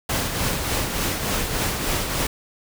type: noise with tremolo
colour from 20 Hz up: pink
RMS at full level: -22 dBFS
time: 0.09-2.27 s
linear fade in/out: 5 ms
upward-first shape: triangle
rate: 3.4 Hz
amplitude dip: 50%
effects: none